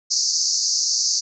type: band-pass noise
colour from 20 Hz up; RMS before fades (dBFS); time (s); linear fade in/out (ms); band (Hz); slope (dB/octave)
white; -21; 0.1-1.21; 20; 4500 to 6600; 96
effects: none